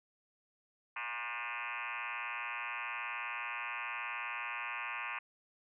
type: tone with frequency modulation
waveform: sine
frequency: 1793 Hz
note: A6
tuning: 32 cents sharp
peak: -37 dBFS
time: 0.96-5.19 s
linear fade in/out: 5 ms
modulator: 119 Hz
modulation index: 7.4
effects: none